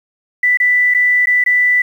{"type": "tone with dropouts", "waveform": "sine", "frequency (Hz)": 1980, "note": "B6", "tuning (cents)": 4, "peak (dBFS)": -9, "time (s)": [0.43, 1.82], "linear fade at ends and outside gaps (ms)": 5, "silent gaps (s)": [[0.573, 0.6], [0.94, 0.946], [1.258, 1.27], [1.44, 1.461]], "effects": ["7-bit"]}